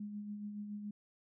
sine tone with tremolo, 207.3 Hz, G#3, 3 cents flat, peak -39 dBFS, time 0-0.91 s, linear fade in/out 5 ms, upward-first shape sine, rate 7.1 Hz, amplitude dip 40%, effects none

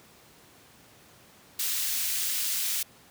white high-pass noise, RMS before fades -29 dBFS, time 1.59-2.83 s, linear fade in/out 5 ms, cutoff 2300 Hz, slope 12 dB/octave, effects pink hiss -55 dBFS RMS until 3.1 s + high-pass 100 Hz 12 dB/octave

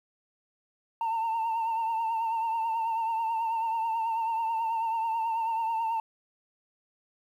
sine tone with vibrato, 905 Hz, A5, 48 cents sharp, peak -24 dBFS, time 1.01-6 s, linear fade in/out 2 ms, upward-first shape triangle, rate 9.2 Hz, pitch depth 52 cents each way, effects tanh soft clip ceiling -25 dBFS + 10-bit

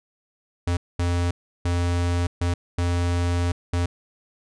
square tone bursts at uneven times, 87.31 Hz, F2, in tune, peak -21 dBFS, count 6, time 0.67-0.77 / 0.99-1.31 / 1.65-2.27 / 2.41-2.54 / 2.78-3.52 / 3.73-3.86 s, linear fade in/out 5 ms, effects resampled to 22050 Hz

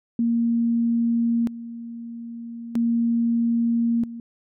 sine tone with tremolo, 233.1 Hz, A#3, in tune, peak -18 dBFS, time 0.19-4.2 s, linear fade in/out 2 ms, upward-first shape square, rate 0.39 Hz, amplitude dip 80%, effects none

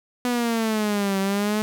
sawtooth exponential two-way sweep, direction down then up, 247.8 to 192.4 to 216 Hz, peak -17 dBFS, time 0.25-1.62 s, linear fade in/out 0 ms, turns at 1.19 s, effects none

